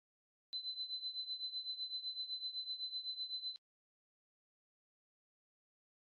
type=tone with tremolo; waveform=sine; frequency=4035 Hz; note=B7; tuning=36 cents sharp; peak=-37 dBFS; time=0.53-3.56 s; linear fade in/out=0 ms; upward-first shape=triangle; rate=7.9 Hz; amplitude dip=85%; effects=AAC 48 kbps